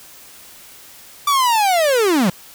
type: linear sweep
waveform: 45% pulse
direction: down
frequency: 1174.7 to 164.81 Hz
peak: -13 dBFS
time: 1.27-2.3 s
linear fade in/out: 5 ms
effects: white hiss -42 dBFS RMS until 2.54 s